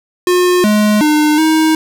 square tone with pitch steps, 359.4 / 210.7 / 302.4 / 316 Hz, F4 / G#3 / D#4 / D#4, +50 / +25 / -49 / +27 cents, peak -9 dBFS, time 0.27-1.75 s, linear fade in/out 2 ms, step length 370 ms, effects 7-bit

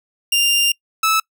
sawtooth tone pair in turn, 2794 / 1306.8 Hz, F7 / E6, 0 / -15 cents, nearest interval octave + minor second, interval 1315 cents, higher first, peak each -10 dBFS, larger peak neither, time 0.32-0.72 / 1.03-1.2 s, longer first, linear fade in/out 5 ms, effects noise-tail reverb RT60 0.1 s tail -26 dB re dry

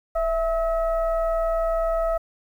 sine tone with frequency modulation, 659.3 Hz, E5, in tune, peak -20 dBFS, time 0.15-2.18 s, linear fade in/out 10 ms, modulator 629 Hz, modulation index 0.69, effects 9-bit

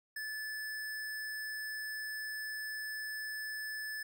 square tone, 1736 Hz, A6, 24 cents flat, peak -39 dBFS, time 0.16-4.03 s, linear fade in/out 5 ms, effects 13-bit

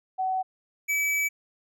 sine / square tone pair in turn, 753 / 2294 Hz, F#5 / D7, +30 / -41 cents, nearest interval octave + perfect fifth, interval 1929 cents, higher second, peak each -24 dBFS, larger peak neither, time 0.18-0.43 / 0.88-1.29 s, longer second, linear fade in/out 20 ms, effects none

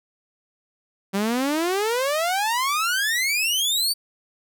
sawtooth exponential sweep, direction up, 190.7 to 4667 Hz, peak -17 dBFS, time 1.13-3.94 s, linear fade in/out 20 ms, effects none

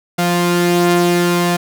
sawtooth tone pair together, 174.61 / 349.9 Hz, F3 / F4, 0 / +3 cents, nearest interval octave, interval 1203 cents, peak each -11 dBFS, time 0.18-1.57 s, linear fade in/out 10 ms, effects none

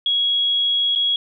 sine tone with dropouts, 3322 Hz, G#7, in tune, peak -16 dBFS, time 0.06-1.16 s, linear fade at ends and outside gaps 2 ms, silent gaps 0.952-0.958 s, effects none

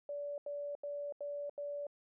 sine tone bursts, 577 Hz, D5, 31 cents flat, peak -38 dBFS, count 5, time 0.09-1.868 s, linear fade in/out 2 ms, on 290 ms, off 82 ms, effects none

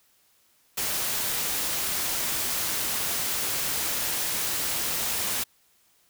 white noise, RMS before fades -28 dBFS, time 0.77-5.44 s, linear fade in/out 10 ms, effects white hiss -64 dBFS RMS until 6.09 s

